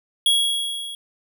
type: tone with level ramp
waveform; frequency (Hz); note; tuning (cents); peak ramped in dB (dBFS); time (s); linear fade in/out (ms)
square; 3322; G#7; 0; -14 to -32; 0.26-0.95; 2
effects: none